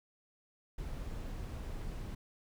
brown noise, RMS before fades -41 dBFS, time 0.78-2.15 s, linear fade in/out 5 ms, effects none

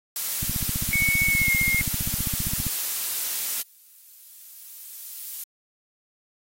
blue noise, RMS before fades -27 dBFS, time 0.16-3.62 s, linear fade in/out 2 ms
click train, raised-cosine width 5 ms, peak -18 dBFS, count 35, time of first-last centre 0.43-2.667 s, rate 15.2 Hz
sine tone with pitch glide, 2217 to 2141 Hz, C#7 to C7, 0 to +39 cents, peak -20 dBFS, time 0.93-1.81 s, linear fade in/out 0 ms, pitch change -61 cents, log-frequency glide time 1.28-1.52 s
violet noise with exponential growth, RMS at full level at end -32 dBFS, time 1.89-5.44 s, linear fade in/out 5 ms, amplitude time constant 770 ms
effects AAC 48 kbps

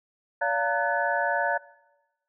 sine tone cluster, 573 / 696 / 913 / 1494 / 1716 Hz, D5 / F5 / A#5 / F#6 / A6, -43 / -6 / -36 / +16 / -44 cents, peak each -29 dBFS, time 0.41-1.58 s, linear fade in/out 10 ms, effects noise-tail reverb RT60 1.0 s tail -21 dB re dry

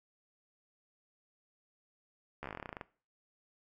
slowing click train, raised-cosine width 0.5 ms, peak -26 dBFS, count 16, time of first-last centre 2.43-2.812 s, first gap 13 ms, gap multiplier 1.09, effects noise-tail reverb RT60 0.4 s tail -19 dB re dry

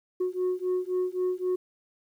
sine beating tone pair, 363.8 / 367.6 Hz, F#4 / F#4, -29 / -11 cents, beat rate 3.8 Hz, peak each -27 dBFS, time 0.2-1.56 s, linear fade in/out 10 ms, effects tanh soft clip ceiling -22 dBFS + 10-bit

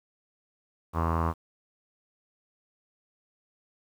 sawtooth tone with low-pass filter, 82.41 Hz, E2, in tune, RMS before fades -27 dBFS, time 0.93-1.34 s, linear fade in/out 50 ms, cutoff 1100 Hz, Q 5.7, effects 9-bit

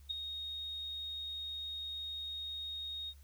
sine tone with ADSR envelope, 3729 Hz, A#7, in tune, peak -31 dBFS, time 0.09-3.14 s, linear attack 20 ms, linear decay 6 ms, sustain -8 dB, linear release 54 ms, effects added 70 Hz sine -54 dBFS peak until 3.23 s + white hiss -68 dBFS RMS until 3.23 s

